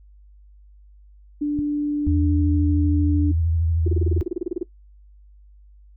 sine tone, 293.7 Hz, D4, in tune, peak -19 dBFS, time 1.41-3.32 s, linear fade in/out 10 ms
clicks, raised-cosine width 5 ms, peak -17 dBFS, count 2, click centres 1.59 / 2.069 s
sine tone with vibrato, 82.41 Hz, E2, in tune, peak -18 dBFS, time 2.07-4.21 s, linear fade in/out 0 ms, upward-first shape triangle, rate 13 Hz, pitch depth 74 cents each way
sine tone bursts, 351.7 Hz, F4, 12 cents sharp, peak -20 dBFS, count 16, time 3.86-4.631 s, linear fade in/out 5 ms, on 21 ms, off 29 ms
effects noise-tail reverb RT60 0.1 s tail -17 dB re dry + added 50 Hz sine -46 dBFS peak until 5.96 s

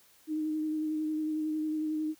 sine tone with vibrato, 309.6 Hz, D#4, 9 cents flat, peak -29 dBFS, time 0.27-2.15 s, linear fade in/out 50 ms, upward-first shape sine, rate 11 Hz, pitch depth 19 cents each way, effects white hiss -62 dBFS RMS until 2.19 s

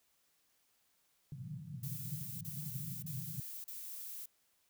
white band-pass noise, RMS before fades -45 dBFS, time 1.32-3.4 s, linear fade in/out 2 ms, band 120 to 160 Hz, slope 48 dB/octave
violet noise bursts, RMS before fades -46 dBFS, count 4, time 1.83-4.258 s, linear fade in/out 5 ms, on 580 ms, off 36 ms
effects white hiss -75 dBFS RMS until 4.69 s

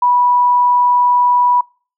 sine tone, 980 Hz, B5, 14 cents flat, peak -9 dBFS, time 0.02-1.61 s, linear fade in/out 5 ms, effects noise-tail reverb RT60 0.4 s tail -25 dB re dry

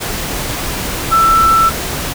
sine tone in noise, 1331 Hz, E6, 16 cents sharp, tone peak -7 dBFS, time 1.11-1.7 s, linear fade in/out 20 ms, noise pink, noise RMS -20 dBFS, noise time 0-2.14 s, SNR +10 dB, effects none

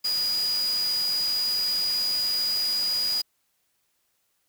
sine tone in noise, 4902 Hz, D#8, 27 cents flat, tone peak -23 dBFS, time 0.04-3.22 s, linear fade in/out 10 ms, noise white, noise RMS -36 dBFS, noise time 0.04-3.22 s, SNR +10 dB, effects white hiss -72 dBFS RMS until 4.48 s

